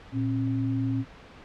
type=tone pair together; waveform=sine; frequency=115.8 / 269.1 Hz; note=A#2 / C4; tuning=-11 / +49 cents; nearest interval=octave + minor third; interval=1460 cents; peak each=-27 dBFS; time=0.12-1.05 s; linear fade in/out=50 ms; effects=pink hiss -48 dBFS RMS until 1.44 s + low-pass 3000 Hz 12 dB/octave